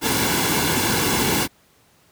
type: noise with comb filter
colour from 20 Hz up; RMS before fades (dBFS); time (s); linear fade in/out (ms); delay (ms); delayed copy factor
pink; -20; 0.01-1.48; 50; 1.6; -0.55
effects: pink hiss -57 dBFS RMS until 2.11 s + high-pass 80 Hz 12 dB/octave